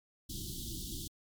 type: band-stop noise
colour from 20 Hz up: pink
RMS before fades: -41 dBFS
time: 0.29-1.08 s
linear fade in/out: 10 ms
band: 360 to 3100 Hz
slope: 96 dB/octave
effects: MP3 96 kbps